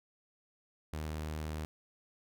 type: tone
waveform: sawtooth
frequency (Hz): 77.3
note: D#2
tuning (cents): -11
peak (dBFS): -33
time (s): 0.93-1.65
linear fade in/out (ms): 0
effects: none